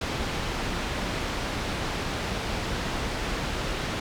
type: low-pass noise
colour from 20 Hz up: pink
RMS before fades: -30 dBFS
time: 0.01-4 s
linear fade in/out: 5 ms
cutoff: 4600 Hz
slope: 12 dB/octave
effects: none